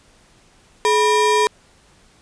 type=ring-modulated tone; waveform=square; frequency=702 Hz; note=F5; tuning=9 cents sharp; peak=-11 dBFS; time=0.85-1.47 s; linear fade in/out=0 ms; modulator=277 Hz; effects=pink hiss -53 dBFS RMS until 2.21 s + resampled to 22050 Hz